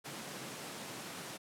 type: high-pass noise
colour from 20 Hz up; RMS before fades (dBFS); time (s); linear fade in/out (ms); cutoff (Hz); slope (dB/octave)
pink; -45; 0.04-1.38; 20; 140; 24
effects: low-pass 12000 Hz 12 dB/octave